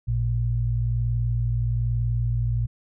sine tone pair together, 54.76 / 115.9 Hz, A1 / A#2, -8 / -10 cents, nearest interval octave + minor second, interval 1298 cents, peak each -26 / -22 dBFS, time 0.07-2.67 s, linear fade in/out 20 ms, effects none

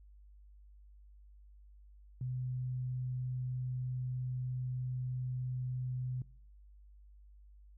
sine tone, 126.8 Hz, B2, 46 cents sharp, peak -35 dBFS, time 2.21-6.22 s, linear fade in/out 2 ms, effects noise-tail reverb RT60 0.5 s tail -20 dB re dry + added 50 Hz sine -55 dBFS peak until 7.77 s

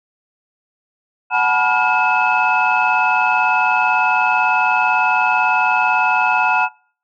sine tone cluster, 740 / 860 / 978 / 1418 / 2596 Hz, F#5 / A5 / B5 / F6 / E7, 0 / -40 / -17 / +26 / -27 cents, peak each -19 dBFS, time 1.3-6.69 s, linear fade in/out 50 ms, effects noise-tail reverb RT60 0.5 s tail -25 dB re dry + tanh soft clip ceiling -4 dBFS

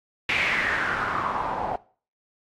white noise with low-pass filter sweep, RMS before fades -26 dBFS, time 0.29-1.76 s, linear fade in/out 2 ms, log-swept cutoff 2500 to 760 Hz, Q 4.2, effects noise-tail reverb RT60 0.4 s tail -19 dB re dry + AAC 64 kbps

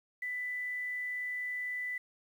sine tone with quantisation, 1989 Hz, B6, 12 cents sharp, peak -34 dBFS, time 0.22-1.98 s, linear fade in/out 5 ms, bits 10, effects none

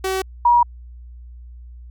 sawtooth / sine tone pair in turn, 380 / 957.5 Hz, F#4 / A#5, +46 / +46 cents, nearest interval octave + major third, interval 1600 cents, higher second, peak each -16 / -10 dBFS, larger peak second, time 0.04-0.22 / 0.45-0.63 s, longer neither, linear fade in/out 5 ms, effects added 60 Hz sine -36 dBFS peak until 1.9 s

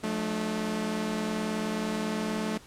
sawtooth tone cluster, 178.1 / 217.1 / 300.5 Hz, F3 / A3 / D4, +34 / -23 / +40 cents, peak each -32 / -26 / -34 dBFS, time 0.03-2.58 s, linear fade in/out 10 ms, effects pink hiss -52 dBFS RMS until 2.66 s + low-pass 10000 Hz 12 dB/octave

